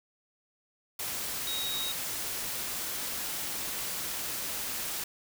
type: tone in noise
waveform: sine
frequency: 3783 Hz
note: A#7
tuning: 25 cents sharp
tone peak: -33 dBFS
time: 1.47-1.92 s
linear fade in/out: 5 ms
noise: white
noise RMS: -35 dBFS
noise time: 0.99-5.04 s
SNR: -1 dB
effects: none

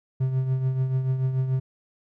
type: tone with tremolo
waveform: triangle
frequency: 130.81 Hz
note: C3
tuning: in tune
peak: -17 dBFS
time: 0.2-1.6 s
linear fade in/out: 10 ms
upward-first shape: triangle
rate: 6.9 Hz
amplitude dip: 60%
effects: none

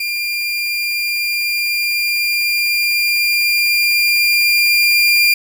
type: tone with level ramp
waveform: 30% pulse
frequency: 2396 Hz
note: D7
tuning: 34 cents sharp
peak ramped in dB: -16 to -7 dBFS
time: 0-5.34 s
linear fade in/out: 5 ms
effects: none

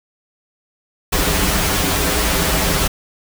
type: noise with comb filter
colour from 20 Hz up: pink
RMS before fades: -17 dBFS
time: 1.12-2.88 s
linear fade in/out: 10 ms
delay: 8.6 ms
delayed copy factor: -0.95
effects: none

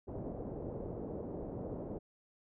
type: low-pass noise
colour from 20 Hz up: white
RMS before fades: -42 dBFS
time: 0.07-1.99 s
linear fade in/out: 20 ms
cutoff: 550 Hz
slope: 24 dB/octave
effects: none

